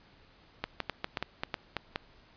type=clicks; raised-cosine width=0.3 ms; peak=-15 dBFS; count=10; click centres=0.64 / 0.803 / 0.897 / 1.044 / 1.172 / 1.226 / 1.435 / 1.542 / 1.767 / 1.959 s; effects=pink hiss -60 dBFS RMS until 2.36 s + resampled to 11025 Hz